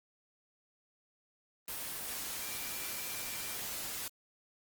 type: tone in noise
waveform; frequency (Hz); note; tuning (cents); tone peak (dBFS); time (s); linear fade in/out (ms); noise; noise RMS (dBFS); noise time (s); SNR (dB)
sine; 2356; D7; +5; -50; 2.41-3.55; 2; white; -40; 1.68-4.08; -13
effects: Opus 24 kbps